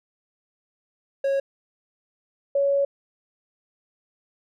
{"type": "tone pair in turn", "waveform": ["triangle", "sine"], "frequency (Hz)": [549, 559.2], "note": ["C#5", "C#5"], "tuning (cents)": [-17, 15], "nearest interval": "unison", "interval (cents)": 32, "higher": "second", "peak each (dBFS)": -18, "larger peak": "neither", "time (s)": [[1.24, 1.4], [2.55, 2.85]], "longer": "second", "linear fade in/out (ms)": 5, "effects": []}